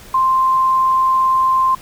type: tone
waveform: sine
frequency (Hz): 1047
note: C6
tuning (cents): +1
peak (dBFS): -11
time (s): 0.14-1.75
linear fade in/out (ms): 5
effects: pink hiss -40 dBFS RMS until 1.81 s